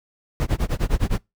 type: noise with tremolo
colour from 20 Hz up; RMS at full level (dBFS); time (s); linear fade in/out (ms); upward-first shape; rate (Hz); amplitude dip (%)
brown; -18; 0.4-1.18; 0; sine; 9.8; 100
effects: noise-tail reverb RT60 0.2 s tail -25 dB re dry